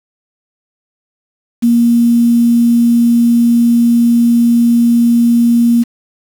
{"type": "tone with quantisation", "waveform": "sine", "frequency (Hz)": 235.5, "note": "A#3", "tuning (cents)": 18, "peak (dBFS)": -6, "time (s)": [1.62, 5.84], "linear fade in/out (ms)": 20, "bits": 5, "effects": []}